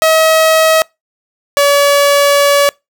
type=tone pair in turn; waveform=sawtooth; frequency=639 / 569.3 Hz; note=D#5 / C#5; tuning=+46 / +46 cents; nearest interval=major second; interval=200 cents; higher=first; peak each=-3 dBFS; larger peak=neither; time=0.02-0.82 / 1.57-2.69 s; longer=second; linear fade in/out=0 ms; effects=noise-tail reverb RT60 0.2 s tail -25 dB re dry